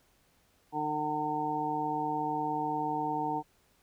harmonic tone, 151.4 Hz, D#3, 47 cents flat, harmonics 1 / 2 / 3 / 5 / 6, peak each -43 / -36 / -40 / -34 / -33 dBFS, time 0.72-3.43 s, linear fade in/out 50 ms, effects pink hiss -68 dBFS RMS until 3.82 s

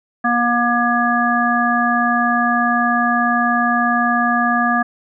harmonic tone, 239.2 Hz, A#3, 45 cents sharp, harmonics 1 / 3 / 5 / 7, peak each -19 / -19 / -19 / -19 dBFS, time 0.24-4.83 s, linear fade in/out 10 ms, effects none

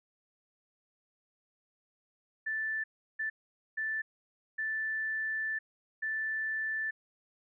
sine tone bursts at uneven times, 1760 Hz, A6, in tune, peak -31 dBFS, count 5, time 2.46-2.84 / 3.19-3.3 / 3.77-4.02 / 4.58-5.59 / 6.02-6.91 s, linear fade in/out 10 ms, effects none

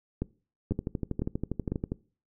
two click trains, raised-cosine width 3 ms, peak -17 / -16 dBFS, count 16 / 4, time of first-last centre 0.71-1.92 / 0.22-1.72 s, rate 12.4 / 2 Hz, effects noise-tail reverb RT60 0.4 s tail -22 dB re dry

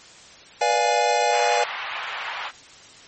square chord, B diminished seventh, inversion none, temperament equal with one note detuned, 487.6 / 587.3 / 698.5 / 830.6 Hz, B4 / D5 / F5 / Ab5, -22 / 0 / 0 / 0 cents, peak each -26 / -26 / -24 / -22 dBFS, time 0.61-1.64 s, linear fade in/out 5 ms
pink band-pass noise, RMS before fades -31 dBFS, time 1.3-2.52 s, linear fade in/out 50 ms, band 810 to 3200 Hz, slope 24 dB/octave
effects white hiss -46 dBFS RMS until 3.07 s + MP3 32 kbps

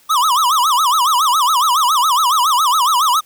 square tone with vibrato, 1119 Hz, C#6, 16 cents sharp, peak -12 dBFS, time 0.09-3.21 s, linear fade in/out 20 ms, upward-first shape sine, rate 7.2 Hz, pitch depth 270 cents each way, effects white hiss -51 dBFS RMS until 3.25 s

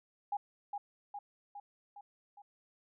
sine tone with echo, 815 Hz, G#5, 33 cents flat, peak -32 dBFS, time 0.32-0.37 s, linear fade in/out 5 ms, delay 410 ms, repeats 5, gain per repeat -4 dB, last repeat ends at 2.42 s, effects none

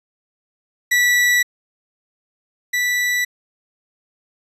40% pulse tone pair in turn, 1955 / 1966.3 Hz, B6 / B6, -18 / -8 cents, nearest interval unison, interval 10 cents, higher second, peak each -12 / -16 dBFS, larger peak first, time 0.91-1.43 / 2.73-3.25 s, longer neither, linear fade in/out 10 ms, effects resampled to 32000 Hz

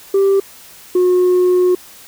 sine tone pair in turn, 392 / 362.3 Hz, G4 / F#4, 0 / -36 cents, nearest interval minor second, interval 136 cents, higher first, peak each -7 dBFS, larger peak neither, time 0.14-0.4 / 0.95-1.75 s, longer second, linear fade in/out 5 ms, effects tanh soft clip ceiling -8 dBFS + white hiss -40 dBFS RMS until 2.07 s

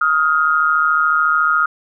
sine tone pair together, 1257 / 1410.9 Hz, D#6 / F6, +17 / +17 cents, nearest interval major second, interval 200 cents, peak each -15 dBFS, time 0.01-1.66 s, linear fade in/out 5 ms, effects none

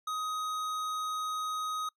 sine tone with tanh clipping, 1256 Hz, D#6, 16 cents sharp, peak -34 dBFS, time 0.07-1.89 s, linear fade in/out 5 ms, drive 16 dB, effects noise-tail reverb RT60 0.1 s tail -24 dB re dry

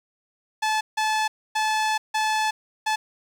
sawtooth tone bursts at uneven times, 866 Hz, A5, 28 cents flat, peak -17 dBFS, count 5, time 0.62-0.81 / 0.97-1.28 / 1.55-1.98 / 2.14-2.51 / 2.86-2.96 s, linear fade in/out 10 ms, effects low-pass 8000 Hz 12 dB/octave + 8-bit

